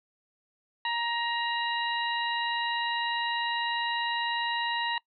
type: harmonic tone with a mistuned harmonic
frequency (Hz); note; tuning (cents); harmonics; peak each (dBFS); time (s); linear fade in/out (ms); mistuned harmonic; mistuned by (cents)
940; A#5; +14; 1 / 2 / 3 / 4; -30 / -33 / -35 / -36; 0.85-4.98; 2; 4; +64
effects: noise-tail reverb RT60 0.1 s tail -23 dB re dry